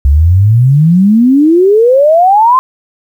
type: exponential sweep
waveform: sine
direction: up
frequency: 66.5 to 1063 Hz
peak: -3 dBFS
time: 0.05-2.59 s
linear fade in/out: 0 ms
effects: 7-bit